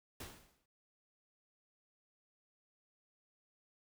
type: noise with exponential decay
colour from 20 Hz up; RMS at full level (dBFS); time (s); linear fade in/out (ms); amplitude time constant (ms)
pink; -45; 0.2-0.66; 5; 100
effects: none